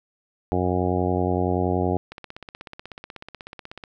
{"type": "harmonic tone", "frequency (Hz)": 90.6, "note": "F#2", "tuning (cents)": -36, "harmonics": [1, 2, 3, 4, 5, 6, 7, 8, 9], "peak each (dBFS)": [-26, -28, -28, -27, -29, -34, -32, -30, -32], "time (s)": [0.52, 1.97], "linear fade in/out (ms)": 0}
{"type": "click train", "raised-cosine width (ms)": 0.3, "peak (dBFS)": -21, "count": 29, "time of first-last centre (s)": [2.12, 3.838], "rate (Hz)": 16.3}
{"effects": []}